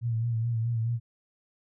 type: tone with vibrato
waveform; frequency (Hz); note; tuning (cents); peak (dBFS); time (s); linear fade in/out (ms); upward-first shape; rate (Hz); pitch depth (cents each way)
sine; 115.5; A#2; -16; -25; 0.01-1; 50; sine; 4.7; 52
effects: none